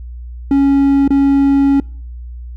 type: tone with dropouts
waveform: triangle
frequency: 277.2 Hz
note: C#4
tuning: in tune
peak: -6 dBFS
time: 0.51-1.8 s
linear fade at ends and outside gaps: 2 ms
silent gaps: 1.078-1.105 s
effects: noise-tail reverb RT60 0.5 s tail -25 dB re dry + added 60 Hz sine -26 dBFS peak until 2.56 s